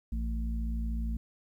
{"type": "harmonic tone", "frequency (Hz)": 56.5, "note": "A1", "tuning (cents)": 47, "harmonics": [1, 3, 4], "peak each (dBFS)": [-30, -45, -39], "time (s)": [0.12, 1.17], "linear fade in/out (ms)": 5, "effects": ["11-bit"]}